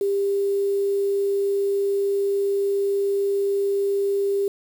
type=tone with quantisation; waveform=sine; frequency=398.3 Hz; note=G4; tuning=28 cents sharp; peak=-19 dBFS; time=0.01-4.48 s; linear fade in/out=2 ms; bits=7; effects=none